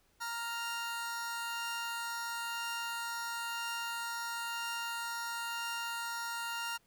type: tone pair together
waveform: sawtooth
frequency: 931.6 / 1396.9 Hz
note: A#5 / F6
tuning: -1 / 0 cents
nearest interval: perfect fifth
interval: 701 cents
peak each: -36 / -35 dBFS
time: 0.2-6.78 s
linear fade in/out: 20 ms
effects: pink hiss -71 dBFS RMS until 6.86 s